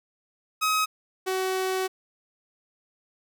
sawtooth tone pair in turn, 1269 / 376.2 Hz, D#6 / F#4, +34 / +29 cents, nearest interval octave + major sixth, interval 2105 cents, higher first, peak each -18 / -21 dBFS, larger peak first, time 0.61-0.86 / 1.26-1.88 s, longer second, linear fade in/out 20 ms, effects none

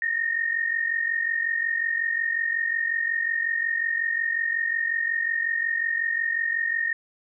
sine tone pair together, 1811 / 1856.5 Hz, A6 / A#6, +49 / -8 cents, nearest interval unison, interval 43 cents, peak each -28 / -24 dBFS, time 0.02-6.93 s, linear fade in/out 2 ms, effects none

